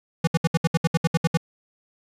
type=tone bursts; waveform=square; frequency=164.81 Hz; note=E3; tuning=in tune; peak=-17 dBFS; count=12; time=0.24-1.373 s; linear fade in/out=5 ms; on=33 ms; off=67 ms; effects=low-pass 10000 Hz 12 dB/octave + 9-bit